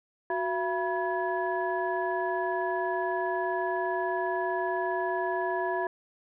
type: tone cluster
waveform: sine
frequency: 368.9 / 678 / 975 / 1691 Hz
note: F#4 / E5 / B5 / G#6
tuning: -5 / +49 / -23 / +31 cents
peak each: -31 / -31 / -32 / -35 dBFS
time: 0.3-5.87 s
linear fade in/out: 2 ms
effects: tanh soft clip ceiling -16 dBFS